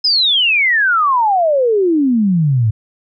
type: exponential sweep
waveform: sine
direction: down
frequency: 5170 to 103.83 Hz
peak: -10 dBFS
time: 0.04-2.71 s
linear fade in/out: 10 ms
effects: none

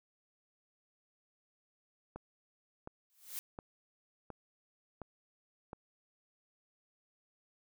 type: click train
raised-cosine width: 1 ms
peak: -30 dBFS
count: 6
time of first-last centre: 2.16-5.731 s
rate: 1.4 Hz
type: noise with exponential growth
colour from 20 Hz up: blue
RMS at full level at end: -38 dBFS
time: 3.1-3.39 s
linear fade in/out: 0 ms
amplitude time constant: 62 ms
effects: none

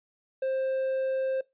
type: tone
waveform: triangle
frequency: 528 Hz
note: C5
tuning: 16 cents sharp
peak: -24 dBFS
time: 0.42-1.41 s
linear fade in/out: 5 ms
effects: noise-tail reverb RT60 0.2 s tail -21 dB re dry + resampled to 8000 Hz

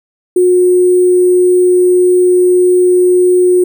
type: tone with sample-and-hold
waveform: sine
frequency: 361.7 Hz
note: F#4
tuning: 39 cents flat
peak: -5 dBFS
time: 0.36-3.64 s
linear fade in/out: 5 ms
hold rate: 8820 Hz
effects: none

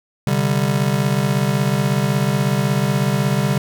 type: chord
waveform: square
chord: C suspended second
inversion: none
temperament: just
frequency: 130.81 / 147.16 / 196.22 Hz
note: C3 / D3 / G3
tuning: 0 / +4 / +2 cents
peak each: -21 dBFS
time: 0.27-3.58 s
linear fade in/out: 2 ms
effects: none

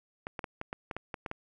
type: clicks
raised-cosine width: 0.5 ms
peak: -21 dBFS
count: 10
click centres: 0.269 / 0.392 / 0.442 / 0.614 / 0.729 / 0.912 / 0.966 / 1.142 / 1.262 / 1.314 s
effects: none

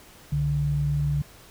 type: tone pair together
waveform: sine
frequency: 64.54 / 145.4 Hz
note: C2 / D3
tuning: -23 / -17 cents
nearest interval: octave + major second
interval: 1406 cents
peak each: -30 / -22 dBFS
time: 0.32-1.22 s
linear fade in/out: 5 ms
effects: pink hiss -50 dBFS RMS until 1.5 s

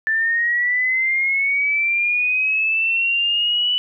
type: linear sweep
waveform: sine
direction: up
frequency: 1760 to 2978 Hz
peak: -16 dBFS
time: 0.07-3.78 s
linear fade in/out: 0 ms
effects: none

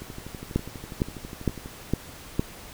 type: two click trains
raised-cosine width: 3 ms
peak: -24 / -9 dBFS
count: 21 / 5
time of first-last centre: 0.02-1.659 / 0.56-2.395 s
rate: 12.2 / 2.18 Hz
effects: pink hiss -44 dBFS RMS until 2.73 s

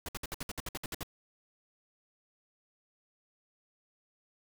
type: noise bursts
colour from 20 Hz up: pink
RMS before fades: -38 dBFS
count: 12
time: 0.06-1.032 s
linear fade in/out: 2 ms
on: 26 ms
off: 60 ms
effects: none

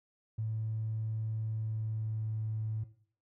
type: tone with pitch glide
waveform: triangle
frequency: 110 to 109.3 Hz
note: A2 to A2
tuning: 0 to -11 cents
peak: -28 dBFS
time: 0.38-2.84 s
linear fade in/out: 10 ms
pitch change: -11 cents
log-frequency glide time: 1.37-2.27 s
effects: noise-tail reverb RT60 0.5 s tail -18 dB re dry + tanh soft clip ceiling -30 dBFS

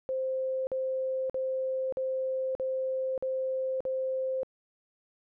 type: tone bursts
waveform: sine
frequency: 523.3 Hz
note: C5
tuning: in tune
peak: -28 dBFS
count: 7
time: 0.09-4.432 s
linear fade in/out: 0 ms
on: 580 ms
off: 47 ms
effects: none

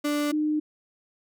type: tone pair in turn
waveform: 35% pulse / sine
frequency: 293.8 / 304 Hz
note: D4 / D#4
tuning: +1 / -40 cents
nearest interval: minor second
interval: 59 cents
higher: second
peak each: -22 dBFS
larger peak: neither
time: 0.04-0.32 / 0.32-0.6 s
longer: neither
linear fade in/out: 10 ms
effects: none

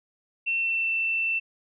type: tone with pitch glide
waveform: sine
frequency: 2700 to 2677 Hz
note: E7 to E7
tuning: +41 to +26 cents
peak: -23 dBFS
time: 0.46-1.4 s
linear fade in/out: 20 ms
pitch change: -15 cents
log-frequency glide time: 0.59-0.92 s
effects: none

